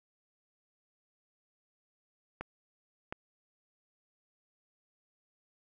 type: clicks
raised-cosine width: 0.5 ms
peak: -23 / -22 dBFS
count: 2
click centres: 2.41 / 3.125 s
effects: none